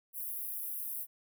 pink high-pass noise, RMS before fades -39 dBFS, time 0.13-1.07 s, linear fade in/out 50 ms, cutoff 11000 Hz, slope 48 dB/octave, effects none

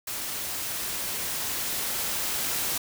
white noise with level ramp, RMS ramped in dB -33 to -28 dBFS, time 0.07-2.78 s, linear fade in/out 5 ms, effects none

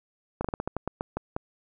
slowing click train, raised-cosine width 1 ms, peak -15 dBFS, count 11, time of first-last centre 0.41-1.365 s, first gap 35 ms, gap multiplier 1.21, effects none

